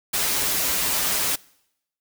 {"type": "noise with comb filter", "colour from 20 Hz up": "white", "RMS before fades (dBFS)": -23, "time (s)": [0.13, 1.36], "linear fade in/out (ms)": 10, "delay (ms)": 8.6, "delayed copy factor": -0.7, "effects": ["noise-tail reverb RT60 0.8 s tail -24 dB re dry"]}